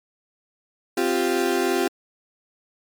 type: chord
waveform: 35% pulse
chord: C suspended fourth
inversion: none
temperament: equal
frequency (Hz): 261.6 / 349.2 / 392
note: C4 / F4 / G4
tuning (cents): 0 / 0 / 0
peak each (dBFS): -25 / -21 / -22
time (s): 0.97-1.88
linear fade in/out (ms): 5
effects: MP3 96 kbps